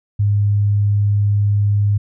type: tone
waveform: sine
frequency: 102.5 Hz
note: G#2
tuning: 22 cents flat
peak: -12 dBFS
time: 0.19-1.98 s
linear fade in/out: 10 ms
effects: none